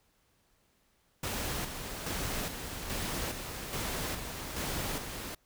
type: noise with tremolo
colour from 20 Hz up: pink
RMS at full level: -35 dBFS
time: 1.23-5.35 s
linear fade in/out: 5 ms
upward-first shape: square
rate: 1.2 Hz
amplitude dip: 45%
effects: pink hiss -71 dBFS RMS until 5.45 s